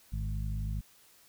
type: harmonic tone with a mistuned harmonic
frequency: 52.4 Hz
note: G#1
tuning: 16 cents sharp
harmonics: 1 / 2 / 3 / 4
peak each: -33 / -37 / -41 / -46 dBFS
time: 0.12-0.81 s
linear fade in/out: 10 ms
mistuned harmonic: 3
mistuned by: -35 cents
effects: white hiss -61 dBFS RMS until 1.28 s